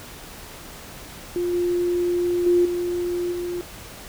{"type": "tone with level steps", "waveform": "sine", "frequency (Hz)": 351.7, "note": "F4", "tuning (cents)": 12, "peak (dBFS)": [-21, -19, -14, -22, -25], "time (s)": [1.36, 3.61], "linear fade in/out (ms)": 0, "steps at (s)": [1.53, 2.46, 2.65, 3.32], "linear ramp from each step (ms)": 5, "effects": ["pink hiss -40 dBFS RMS until 4.08 s"]}